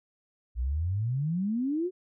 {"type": "exponential sweep", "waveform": "sine", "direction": "up", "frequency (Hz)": [56.5, 379.5], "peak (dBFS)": -26, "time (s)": [0.55, 1.91], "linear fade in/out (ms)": 50, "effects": []}